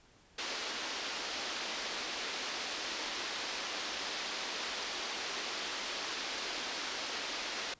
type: band-pass noise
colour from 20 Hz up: white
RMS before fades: -39 dBFS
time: 0.38-7.74 s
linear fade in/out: 5 ms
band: 250 to 5300 Hz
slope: 24 dB/octave
effects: pink hiss -63 dBFS RMS until 7.79 s + resampled to 16000 Hz